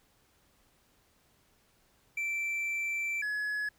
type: tone pair in turn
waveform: triangle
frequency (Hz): 2338 / 1692.9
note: D7 / G#6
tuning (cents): -8 / +33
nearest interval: tritone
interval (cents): 559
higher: first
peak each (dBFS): -29 / -29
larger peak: neither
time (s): 2.17-3.22 / 3.22-3.69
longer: first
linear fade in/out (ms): 5
effects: pink hiss -68 dBFS RMS until 3.78 s